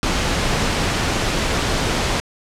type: low-pass noise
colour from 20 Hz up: pink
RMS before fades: -20 dBFS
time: 0.03-2.2 s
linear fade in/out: 0 ms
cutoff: 6400 Hz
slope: 12 dB/octave
effects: low-pass 12000 Hz 12 dB/octave